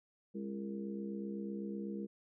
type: harmonic tone with a mistuned harmonic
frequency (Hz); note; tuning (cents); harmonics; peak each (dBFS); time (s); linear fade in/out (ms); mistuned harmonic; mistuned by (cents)
68; C#2; -33; 3 / 4 / 5 / 6 / 7; -40 / -52 / -45 / -54 / -48; 0.34-2.07; 20; 7; -41
effects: none